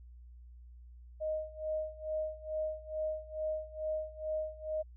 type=tone with tremolo; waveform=sine; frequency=622.3 Hz; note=D#5; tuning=in tune; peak=-31 dBFS; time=1.2-4.83 s; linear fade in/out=20 ms; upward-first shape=sine; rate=2.3 Hz; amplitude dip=90%; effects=added 60 Hz sine -50 dBFS peak until 4.96 s